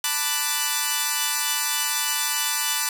5% pulse chord, B minor seventh, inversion third, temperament equal, 880 / 987.8 / 1174.7 / 1480 Hz, A5 / B5 / D6 / F#6, 0 / 0 / 0 / 0 cents, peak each -16 dBFS, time 0.04-2.89 s, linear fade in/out 2 ms, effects none

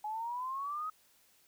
sine exponential sweep, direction up, 838 to 1278 Hz, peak -35 dBFS, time 0.04-0.9 s, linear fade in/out 5 ms, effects white hiss -67 dBFS RMS until 1.47 s

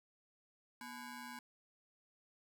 20% pulse ring-modulated tone, 622.3 Hz, D#5, in tune, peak -39 dBFS, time 0.81-1.39 s, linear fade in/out 2 ms, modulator 380 Hz, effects none

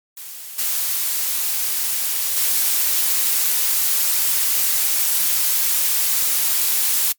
blue noise with level steps, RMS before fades -34 / -21 / -18 dBFS, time 0.17-7.12 s, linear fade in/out 0 ms, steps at 0.58 / 2.36 s, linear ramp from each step 10 ms, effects noise-tail reverb RT60 0.1 s tail -23 dB re dry + MP3 96 kbps

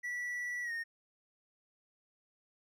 triangle tone with pitch glide, 1953 to 1844.5 Hz, B6 to A#6, -20 to -19 cents, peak -34 dBFS, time 0.03-0.84 s, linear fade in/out 20 ms, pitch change -99 cents, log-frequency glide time 0.63-0.72 s, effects none

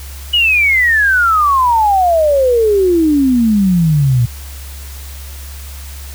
sine exponential sweep, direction down, 2960 to 116.54 Hz, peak -8 dBFS, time 0.33-4.26 s, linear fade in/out 10 ms, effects added 69 Hz sine -27 dBFS peak until 6.14 s + white hiss -35 dBFS RMS until 6.14 s

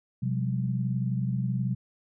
sine tone cluster, 127.6 / 179.9 / 198.6 Hz, C3 / F#3 / G3, -43 / -48 / +23 cents, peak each -27 / -32 / -33 dBFS, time 0.22-1.75 s, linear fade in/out 10 ms, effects none

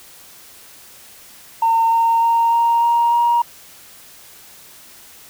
sine tone with pitch steps, 911 / 917.9 / 924.8 / 931.8 / 938.8 / 945.9 Hz, A#5 / A#5 / A#5 / A#5 / A#5 / A#5, -40 / -27 / -14 / -1 / +12 / +25 cents, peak -11 dBFS, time 1.62-3.42 s, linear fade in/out 5 ms, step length 300 ms, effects tanh soft clip ceiling -8 dBFS + white hiss -43 dBFS RMS until 5.29 s

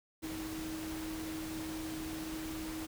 sine tone in noise, 317 Hz, D#4, 32 cents sharp, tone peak -39 dBFS, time 0.22-2.87 s, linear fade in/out 20 ms, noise pink, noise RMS -45 dBFS, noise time 0.22-2.87 s, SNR +3 dB, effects none

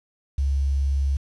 sine tone with quantisation, 68.9 Hz, C#2, 10 cents flat, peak -19 dBFS, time 0.38-1.17 s, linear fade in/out 5 ms, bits 8, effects resampled to 24000 Hz

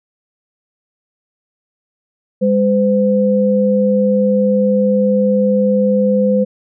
sine tone pair together, 202.4 / 510 Hz, G#3 / C5, -44 / -44 cents, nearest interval octave + major third, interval 1600 cents, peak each -13 dBFS, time 2.41-6.45 s, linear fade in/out 20 ms, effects none

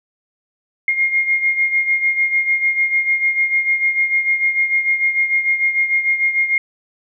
sine beating tone pair, 2131 / 2137.7 Hz, C7 / C7, +31 / +37 cents, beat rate 6.7 Hz, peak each -15 / -21 dBFS, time 0.88-6.58 s, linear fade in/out 2 ms, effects none

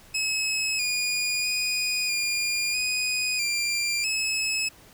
20% pulse tone with pitch steps, 2576 / 2446 / 2475 / 2413 / 2491 / 2379 / 2586 Hz, E7 / D#7 / D#7 / D7 / D#7 / D7 / E7, -41 / -30 / -10 / +46 / +1 / +22 / -34 cents, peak -19 dBFS, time 0.14-4.69 s, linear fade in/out 10 ms, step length 650 ms, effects pink hiss -52 dBFS RMS until 4.93 s

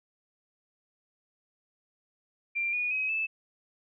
sine tone with pitch steps, 2373 / 2454 / 2537 / 2624 Hz, D7 / D#7 / D#7 / E7, +17 / -25 / +33 / -9 cents, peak -27 dBFS, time 2.55-3.27 s, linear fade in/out 20 ms, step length 180 ms, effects none

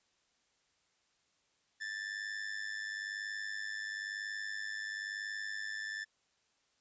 45% pulse tone with amplitude modulation, 1760 Hz, A6, in tune, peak -35 dBFS, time 1.8-6.05 s, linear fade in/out 20 ms, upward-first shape sine, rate 101 Hz, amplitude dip 70%, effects white hiss -75 dBFS RMS until 6.8 s + resampled to 16000 Hz

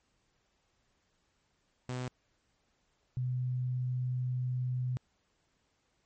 sawtooth / sine tone pair in turn, 126 / 126 Hz, B2 / B2, +35 / +35 cents, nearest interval unison, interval 0 cents, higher neither, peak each -31 / -30 dBFS, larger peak second, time 1.89-2.08 / 3.17-4.97 s, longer second, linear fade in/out 0 ms, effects pink hiss -75 dBFS RMS until 6.05 s + MP3 32 kbps

